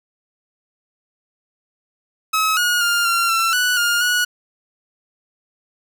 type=tone with pitch steps; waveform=sawtooth; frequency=1283 / 1443 / 1404 / 1376 / 1346 / 1479 / 1415 / 1462 Hz; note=E6 / F#6 / F6 / F6 / E6 / F#6 / F6 / F#6; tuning=-47 / -44 / +9 / -26 / +36 / -1 / +22 / -21 cents; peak=-12 dBFS; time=2.33-4.25 s; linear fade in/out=10 ms; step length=240 ms; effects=none